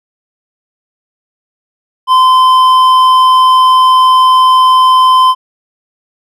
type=tone with hard clipping; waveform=triangle; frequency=1029 Hz; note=C6; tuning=29 cents flat; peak=-5 dBFS; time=2.07-5.35 s; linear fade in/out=50 ms; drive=10 dB; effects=none